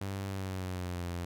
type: tone with pitch glide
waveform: sawtooth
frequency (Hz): 97.7 to 87.04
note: G2 to F2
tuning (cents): -5 to -5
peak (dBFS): -31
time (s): 0.01-1.25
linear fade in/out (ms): 5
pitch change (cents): -200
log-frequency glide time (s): 0.28-1.07
effects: none